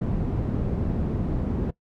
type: low-pass noise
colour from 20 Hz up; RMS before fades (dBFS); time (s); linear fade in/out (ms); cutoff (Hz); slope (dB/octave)
white; -26; 0.01-1.71; 10; 200; 12
effects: noise-tail reverb RT60 0.1 s tail -19 dB re dry